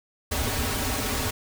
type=noise with comb filter; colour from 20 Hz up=pink; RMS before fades=-27 dBFS; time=0.31-1.31 s; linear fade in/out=10 ms; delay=5.8 ms; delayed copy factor=-0.85; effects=none